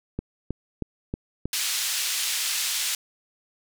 click train, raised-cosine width 3 ms, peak -15 dBFS, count 5, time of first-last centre 0.19-1.456 s, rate 3.16 Hz
pink band-pass noise, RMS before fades -27 dBFS, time 1.53-2.95 s, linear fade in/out 2 ms, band 3000 to 12000 Hz, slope 12 dB/octave
effects none

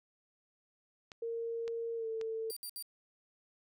clicks, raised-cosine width 0.2 ms, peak -30 dBFS, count 3, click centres 1.118 / 1.679 / 2.213 s
sine tone with pitch glide, 461.3 to 446.6 Hz, A#4 to A4, -18 to +26 cents, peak -35 dBFS, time 1.22-2.51 s, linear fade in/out 5 ms, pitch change -56 cents, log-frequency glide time 1.96-2.07 s
10% pulse tone bursts, 4723 Hz, D8, 9 cents sharp, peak -34 dBFS, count 3, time 2.5-2.825 s, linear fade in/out 0 ms, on 65 ms, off 65 ms
effects none

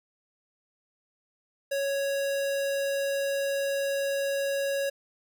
square tone, 554.4 Hz, C#5, in tune, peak -27 dBFS, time 1.71-4.9 s, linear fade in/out 10 ms, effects none

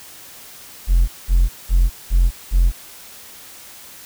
triangle tone bursts, 43.46 Hz, F1, 8 cents flat, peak -7 dBFS, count 5, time 0.87-2.72 s, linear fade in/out 50 ms, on 210 ms, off 200 ms, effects tanh soft clip ceiling -6 dBFS + white hiss -40 dBFS RMS until 4.05 s

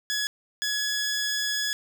15% pulse tone pair in turn, 1688 / 1688 Hz, G#6 / G#6, +28 / +28 cents, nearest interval unison, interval 0 cents, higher neither, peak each -19 dBFS, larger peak neither, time 0.1-0.27 / 0.62-1.73 s, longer second, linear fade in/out 0 ms, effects none

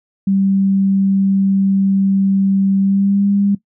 sine tone with pitch glide, 194.7 to 200.4 Hz, G3 to G3, -12 to +38 cents, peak -11 dBFS, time 0.27-3.55 s, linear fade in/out 5 ms, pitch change +50 cents, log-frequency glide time 2.8-3.26 s, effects noise-tail reverb RT60 0.1 s tail -17 dB re dry

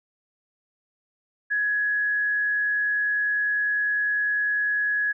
sine tone with frequency modulation, 1680 Hz, G#6, 19 cents sharp, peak -21 dBFS, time 1.5-5.13 s, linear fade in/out 20 ms, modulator 89.9 Hz, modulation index 0.27, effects none

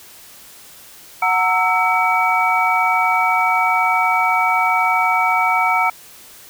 sine tone cluster, 738 / 917 / 1317 / 2272 Hz, F#5 / A#5 / E6 / C#7, -5 / -29 / -2 / +42 cents, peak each -19 dBFS, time 1.22-5.9 s, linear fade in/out 5 ms, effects white hiss -42 dBFS RMS until 6.49 s

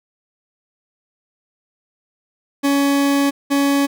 40% pulse tone pair in turn, 280.3 / 280.3 Hz, C#4 / C#4, +19 / +19 cents, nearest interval unison, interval 0 cents, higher neither, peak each -13 dBFS, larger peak neither, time 2.63-3.31 / 3.5-3.87 s, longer first, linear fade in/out 20 ms, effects none

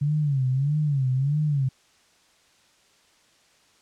sine tone with vibrato, 140 Hz, C#3, 18 cents sharp, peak -20 dBFS, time 0.01-1.69 s, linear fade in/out 10 ms, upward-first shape sine, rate 1.6 Hz, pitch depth 150 cents each way, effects white hiss -60 dBFS RMS until 3.81 s + low-pass 7000 Hz 12 dB/octave

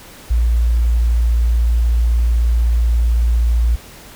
sine tone, 58.1 Hz, A#1, 5 cents flat, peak -11 dBFS, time 0.3-3.76 s, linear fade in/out 10 ms, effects pink hiss -39 dBFS RMS until 4.15 s

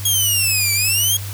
10% pulse exponential two-way sweep, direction down then up, 3308 to 2304 to 3308 Hz, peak -7 dBFS, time 0.05-1.17 s, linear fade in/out 5 ms, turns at 0.73 s, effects added 99 Hz sine -26 dBFS peak until 1.33 s + white hiss -34 dBFS RMS until 1.33 s

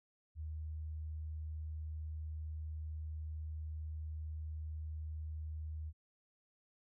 sine tone, 77.78 Hz, D#2, in tune, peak -40 dBFS, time 0.35-5.93 s, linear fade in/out 50 ms, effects none

